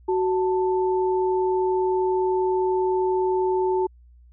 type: tone pair together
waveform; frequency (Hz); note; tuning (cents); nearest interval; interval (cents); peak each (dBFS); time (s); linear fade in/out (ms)
sine; 372.1 / 885; F#4 / A5; +10 / +10; octave + minor third; 1500; -20 / -26; 0.08-3.87; 10
effects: added 60 Hz sine -48 dBFS peak until 4.32 s